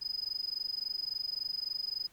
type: tone with amplitude modulation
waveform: sine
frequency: 5000 Hz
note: D#8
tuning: 8 cents sharp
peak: -28 dBFS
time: 0.01-2.08 s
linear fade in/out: 20 ms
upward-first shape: sine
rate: 23.6 Hz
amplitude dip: 100%
effects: tanh soft clip ceiling -29 dBFS + pink hiss -63 dBFS RMS until 2.12 s